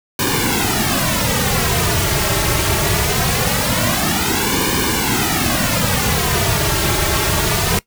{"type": "noise with flanger", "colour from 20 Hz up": "pink", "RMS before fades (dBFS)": -17, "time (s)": [0.19, 7.79], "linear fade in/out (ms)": 2, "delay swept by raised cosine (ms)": [1.5, 4.1], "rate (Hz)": 0.22, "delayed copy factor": -0.85, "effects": ["noise-tail reverb RT60 0.1 s tail -19 dB re dry"]}